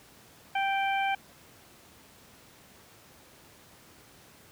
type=harmonic tone with a mistuned harmonic; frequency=784 Hz; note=G5; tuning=in tune; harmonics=1 / 2 / 3 / 4; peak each=-27 / -34 / -33 / -40 dBFS; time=0.55-1.15 s; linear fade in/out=5 ms; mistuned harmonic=4; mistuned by=-19 cents; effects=pink hiss -55 dBFS RMS until 4.51 s + high-pass 80 Hz 12 dB/octave